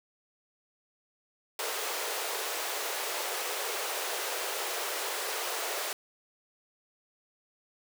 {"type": "high-pass noise", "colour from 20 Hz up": "pink", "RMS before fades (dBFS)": -34, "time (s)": [1.59, 5.93], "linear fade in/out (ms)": 2, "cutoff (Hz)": 390, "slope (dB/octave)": 48, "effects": []}